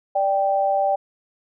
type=tone pair together; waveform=sine; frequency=587.3 / 784 Hz; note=D5 / G5; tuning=0 / 0 cents; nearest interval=perfect fourth; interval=500 cents; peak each=-21 / -19 dBFS; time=0.15-0.96 s; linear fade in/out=10 ms; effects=none